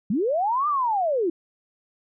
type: linear two-way sweep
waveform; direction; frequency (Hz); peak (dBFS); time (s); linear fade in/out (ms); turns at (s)
sine; up then down; 174.61 to 1220 to 314.8; -20; 0.1-1.3; 5; 0.68
effects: none